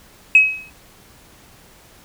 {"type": "tone with exponential decay", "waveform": "sine", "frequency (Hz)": 2553, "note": "D#7", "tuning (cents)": 44, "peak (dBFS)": -3, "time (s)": [0.35, 0.7], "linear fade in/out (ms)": 2, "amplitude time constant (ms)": 74, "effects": ["tanh soft clip ceiling 0 dBFS", "pink hiss -48 dBFS RMS until 2.04 s"]}